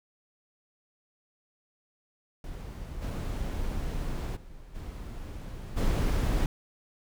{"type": "noise with level steps", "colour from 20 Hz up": "brown", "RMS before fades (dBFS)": [-39, -32, -48, -39, -25], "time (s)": [2.44, 6.46], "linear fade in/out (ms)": 2, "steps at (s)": [3.01, 4.35, 4.74, 5.76], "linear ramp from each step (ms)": 20, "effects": []}